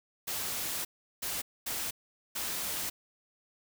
white noise bursts at uneven times, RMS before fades -35 dBFS, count 4, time 0.27-0.85 / 1.22-1.42 / 1.66-1.91 / 2.35-2.9 s, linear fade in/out 10 ms, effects none

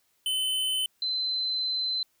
square / sine tone pair in turn, 3042 / 4061 Hz, F#7 / B7, +47 / +48 cents, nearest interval perfect fourth, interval 501 cents, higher second, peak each -26 / -26 dBFS, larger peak neither, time 0.26-0.86 / 1.02-2.03 s, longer second, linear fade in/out 2 ms, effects white hiss -70 dBFS RMS until 2.2 s

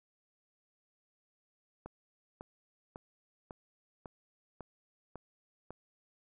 click train, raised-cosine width 1 ms, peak -30 dBFS, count 8, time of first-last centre 1.86-5.706 s, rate 1.82 Hz, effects none

